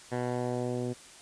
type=tone with low-pass filter sweep; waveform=10% pulse; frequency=123.47 Hz; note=B2; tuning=in tune; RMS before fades=-32 dBFS; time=0.11-0.94 s; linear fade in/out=20 ms; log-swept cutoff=1600 to 370 Hz; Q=1; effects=white hiss -51 dBFS RMS until 1.21 s + resampled to 22050 Hz